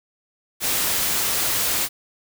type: noise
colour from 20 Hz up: white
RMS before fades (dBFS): -22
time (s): 0.6-1.89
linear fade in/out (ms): 50
effects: none